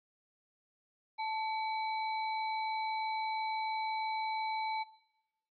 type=tone with sample-and-hold; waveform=sine; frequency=877 Hz; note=A5; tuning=6 cents flat; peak=-33 dBFS; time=1.18-4.84 s; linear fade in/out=20 ms; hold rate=3150 Hz; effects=noise-tail reverb RT60 0.9 s tail -18 dB re dry + resampled to 11025 Hz